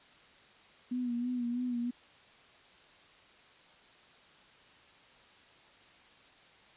sine tone with vibrato, 243.9 Hz, B3, 21 cents flat, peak -31 dBFS, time 0.91-1.91 s, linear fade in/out 10 ms, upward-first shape sine, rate 3.1 Hz, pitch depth 47 cents each way, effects white hiss -59 dBFS RMS until 6.76 s + resampled to 8000 Hz

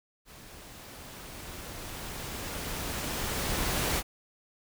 pink noise with level ramp, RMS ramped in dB -50 to -28 dBFS, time 0.25-4.03 s, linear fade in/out 50 ms, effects none

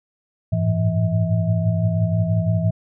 sine tone cluster, 95.5 / 106.7 / 112.7 / 167.3 / 644 Hz, G2 / G#2 / A2 / E3 / E5, -45 / +47 / +42 / +26 / -41 cents, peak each -27 / -20 / -25 / -21 / -29 dBFS, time 0.52-2.71 s, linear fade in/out 10 ms, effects none

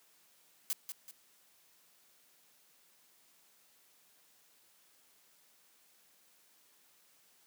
blue noise with echo, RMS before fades -34 dBFS, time 0.7-0.73 s, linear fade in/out 0 ms, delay 190 ms, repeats 2, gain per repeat -8 dB, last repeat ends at 1.11 s, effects white hiss -67 dBFS RMS until 7.46 s + high-pass 150 Hz 12 dB/octave

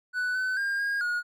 triangle tone with pitch steps, 1488 / 1514 / 1608 / 1627 / 1443 Hz, F#6 / F#6 / G6 / G#6 / F#6, +9 / +39 / +44 / -36 / -44 cents, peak -24 dBFS, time 0.13-1.23 s, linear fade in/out 50 ms, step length 220 ms, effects none

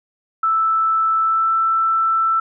sine tone with pitch glide, 1318.5 to 1329.2 Hz, E6 to E6, 0 to +14 cents, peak -14 dBFS, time 0.43-2.4 s, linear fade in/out 5 ms, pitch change +14 cents, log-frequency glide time 1.21-1.53 s, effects none

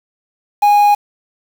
triangle tone with quantisation, 824 Hz, G#5, 14 cents flat, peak -5 dBFS, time 0.62-0.95 s, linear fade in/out 10 ms, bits 5, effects none

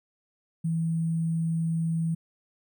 sine tone with sample-and-hold, 164.1 Hz, E3, 8 cents flat, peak -24 dBFS, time 0.64-2.15 s, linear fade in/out 10 ms, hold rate 8820 Hz, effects none

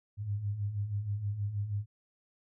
sine beating tone pair, 97.8 / 104.1 Hz, G2 / G#2, -4 / +5 cents, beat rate 6.3 Hz, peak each -39 / -32 dBFS, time 0.17-1.86 s, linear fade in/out 50 ms, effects none

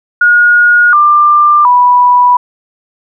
sine tone with pitch steps, 1440 / 1190.1 / 983.5 Hz, F#6 / D6 / B5, -47 / +23 / -7 cents, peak -3 dBFS, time 0.21-2.37 s, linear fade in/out 5 ms, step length 720 ms, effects none

